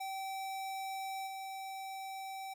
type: tone with level steps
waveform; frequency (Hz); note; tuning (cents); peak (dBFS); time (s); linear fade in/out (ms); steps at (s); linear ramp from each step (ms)
square; 772; G5; -27; -39 / -42; 0-2.54; 10; 1.26; 20
effects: none